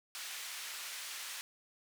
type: band-pass noise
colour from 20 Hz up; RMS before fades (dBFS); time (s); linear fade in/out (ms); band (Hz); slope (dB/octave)
pink; -44; 0.15-1.41; 0; 1800 to 13000; 12
effects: none